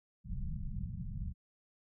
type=low-pass noise; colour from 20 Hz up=pink; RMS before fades=-39 dBFS; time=0.24-1.34 s; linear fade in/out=50 ms; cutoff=210 Hz; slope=96 dB/octave; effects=none